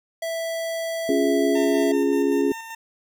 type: tone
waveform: square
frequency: 659.3 Hz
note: E5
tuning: in tune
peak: -26 dBFS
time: 0.22-1.92 s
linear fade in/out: 5 ms
type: chord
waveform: sine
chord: Db major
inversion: none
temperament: equal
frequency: 277.2 / 349.2 / 415.3 Hz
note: Db4 / F4 / Ab4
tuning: 0 / 0 / 0 cents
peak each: -21 / -24 / -22 dBFS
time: 1.09-2.52 s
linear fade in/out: 2 ms
type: tone with tremolo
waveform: 20% pulse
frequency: 906 Hz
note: A#5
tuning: 50 cents flat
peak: -28 dBFS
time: 1.55-2.75 s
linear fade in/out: 5 ms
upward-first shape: square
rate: 5.2 Hz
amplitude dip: 35%
effects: none